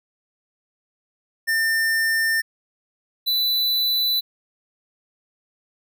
square tone pair in turn, 1800 / 3985 Hz, A6 / B7, +39 / +15 cents, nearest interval octave + major second, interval 1376 cents, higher second, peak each -19 dBFS, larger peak neither, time 1.47-2.42 / 3.26-4.21 s, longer neither, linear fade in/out 20 ms, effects none

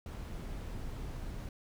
brown noise, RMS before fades -41 dBFS, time 0.06-1.49 s, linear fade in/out 2 ms, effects none

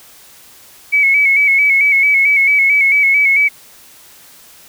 sine tone with vibrato, 2235 Hz, C#7, 14 cents sharp, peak -8 dBFS, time 0.92-3.49 s, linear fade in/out 20 ms, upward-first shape square, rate 4.5 Hz, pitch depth 41 cents each way, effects white hiss -42 dBFS RMS until 4.68 s

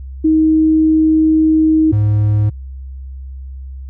sine / triangle tone pair in turn, 314.8 / 105.05 Hz, D#4 / G#2, +20 / +20 cents, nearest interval octave + perfect fifth, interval 1900 cents, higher first, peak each -8 dBFS, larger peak neither, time 0.24-1.92 / 1.92-2.5 s, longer first, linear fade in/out 10 ms, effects added 66 Hz sine -26 dBFS peak until 3.89 s

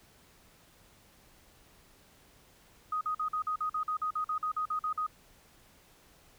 sine tone bursts, 1249 Hz, D#6, 6 cents sharp, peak -29 dBFS, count 16, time 2.92-5.066 s, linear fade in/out 5 ms, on 91 ms, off 46 ms, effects pink hiss -61 dBFS RMS until 6.38 s

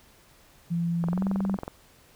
sine tone with pitch glide, 170 to 194.15 Hz, F3 to G3, -46 to -16 cents, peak -24 dBFS, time 0.7-1.57 s, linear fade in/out 20 ms, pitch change +230 cents, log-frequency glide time 1.09-1.23 s
click train, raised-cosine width 1 ms, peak -19 dBFS, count 15, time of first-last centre 1.04-1.679 s, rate 21.9 Hz
effects pink hiss -57 dBFS RMS until 2.15 s

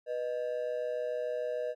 triangle ring-modulated tone, 554.4 Hz, C#5, in tune, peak -26 dBFS, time 0.06-1.75 s, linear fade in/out 50 ms, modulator 63.4 Hz, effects tanh soft clip ceiling -22 dBFS

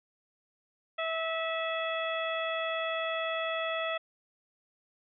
harmonic tone with a mistuned harmonic, 651 Hz, E5, 22 cents flat, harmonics 1 / 2 / 3 / 4 / 5, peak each -33 / -36 / -38 / -39 / -40 dBFS, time 0.98-3.98 s, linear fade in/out 10 ms, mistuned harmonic 5, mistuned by +55 cents, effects none

